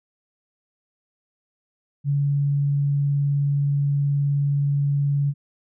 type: tone with vibrato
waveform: sine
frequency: 142.1 Hz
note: C#3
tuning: 43 cents sharp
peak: -18 dBFS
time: 2.04-5.34 s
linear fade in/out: 50 ms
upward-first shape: triangle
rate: 19 Hz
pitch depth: 10 cents each way
effects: none